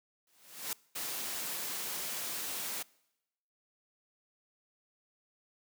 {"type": "noise with exponential growth", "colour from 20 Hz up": "white", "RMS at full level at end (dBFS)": -34, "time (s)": [0.27, 0.73], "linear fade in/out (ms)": 2, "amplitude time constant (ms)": 100}
{"type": "noise", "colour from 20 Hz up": "white", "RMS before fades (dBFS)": -38, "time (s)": [0.95, 2.83], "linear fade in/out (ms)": 10}
{"effects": ["noise-tail reverb RT60 0.9 s tail -24 dB re dry", "high-pass 150 Hz 12 dB/octave"]}